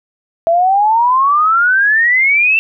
sine exponential sweep, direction up, 656 to 2700 Hz, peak -8 dBFS, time 0.47-2.59 s, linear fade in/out 0 ms, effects none

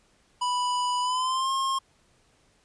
square tone with pitch glide, 987.8 to 1071 Hz, B5 to C6, 0 to +40 cents, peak -25 dBFS, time 0.41-1.79 s, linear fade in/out 10 ms, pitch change +140 cents, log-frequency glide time 1.01-1.51 s, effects pink hiss -64 dBFS RMS until 2.64 s + resampled to 22050 Hz

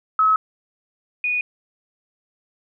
sine tone pair in turn, 1286 / 2467 Hz, E6 / D#7, -43 / -15 cents, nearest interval major seventh, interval 1128 cents, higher second, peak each -13 / -19 dBFS, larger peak first, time 0.19-0.36 / 1.24-1.41 s, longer neither, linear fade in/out 2 ms, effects none

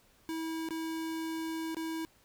square tone with dropouts, 323.6 Hz, E4, 32 cents flat, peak -35 dBFS, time 0.29-2.05 s, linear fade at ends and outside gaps 0 ms, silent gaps 0.688-0.707 / 1.746-1.768 s, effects pink hiss -65 dBFS RMS until 2.24 s

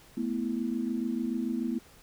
sine chord, A suspended second, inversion none, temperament equal, 220 / 246.9 / 329.6 Hz, A3 / B3 / E4, 0 / 0 / 0 cents, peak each -33 / -31 / -35 dBFS, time 0.17-1.79 s, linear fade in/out 5 ms, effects pink hiss -56 dBFS RMS until 2.02 s

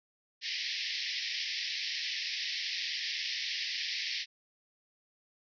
white band-pass noise, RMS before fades -36 dBFS, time 0.41-4.26 s, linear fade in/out 50 ms, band 1800 to 5500 Hz, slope 96 dB/octave, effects none

